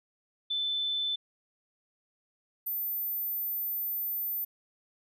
sine tone pair in turn, 3520 / 14080 Hz, A7 / A9, 0 / 0 cents, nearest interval 2 octaves, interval 2400 cents, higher second, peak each -28 / -30 dBFS, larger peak first, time 0.5-1.16 / 2.66-4.45 s, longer second, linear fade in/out 10 ms, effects none

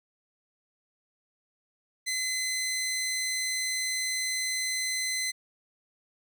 15% pulse tone, 2040 Hz, C7, 44 cents flat, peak -22 dBFS, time 2.06-5.32 s, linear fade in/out 20 ms, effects none

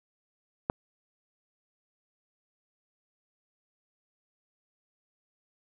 click, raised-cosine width 1 ms, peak -12 dBFS, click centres 0.699 s, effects none

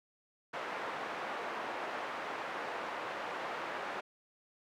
pink band-pass noise, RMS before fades -40 dBFS, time 0.53-4.01 s, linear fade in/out 10 ms, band 570 to 1700 Hz, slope 12 dB/octave, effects none

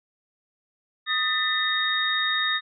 sine tone cluster, 1247 / 1788 / 1982 / 3726 Hz, D#6 / A6 / B6 / A#7, +3 / +27 / +6 / -2 cents, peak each -29 / -26 / -33 / -25 dBFS, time 1.06-2.61 s, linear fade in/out 50 ms, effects none

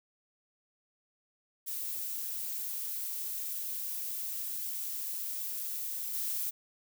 violet noise with level steps, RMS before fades -37 / -34 dBFS, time 1.66-6.51 s, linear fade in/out 20 ms, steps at 6.14 s, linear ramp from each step 2 ms, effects none

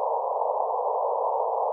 white band-pass noise, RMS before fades -26 dBFS, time 0-1.72 s, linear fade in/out 0 ms, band 450 to 1000 Hz, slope 96 dB/octave, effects none

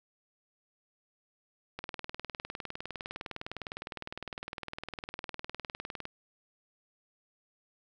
click train, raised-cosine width 0.3 ms, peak -22 dBFS, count 85, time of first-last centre 1.79-6.054 s, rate 19.7 Hz, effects none

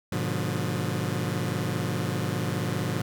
sawtooth chord, G# diminished seventh, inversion none, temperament just, 103.83 / 124.59 / 149.51 / 179.41 Hz, G#2 / B2 / D3 / F3, 0 / +16 / +31 / +47 cents, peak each -28 dBFS, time 0.12-3.02 s, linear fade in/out 5 ms, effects none

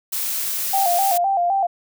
blue noise, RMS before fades -24 dBFS, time 0.12-1.18 s, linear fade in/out 10 ms
sine tone with vibrato, 740 Hz, F#5, in tune, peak -16 dBFS, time 0.73-1.67 s, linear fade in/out 10 ms, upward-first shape square, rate 3.9 Hz, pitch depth 99 cents each way
effects none

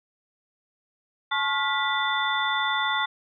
sine tone cluster, 863 / 1090 / 1413 / 1969 / 3528 Hz, A5 / C#6 / F6 / B6 / A7, -34 / -29 / +20 / -6 / +4 cents, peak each -29 dBFS, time 1.31-3.06 s, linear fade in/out 10 ms, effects none

